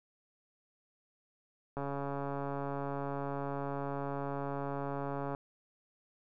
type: click train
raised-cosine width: 1 ms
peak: -24 dBFS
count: 502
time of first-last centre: 1.77-5.349 s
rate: 140 Hz
effects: none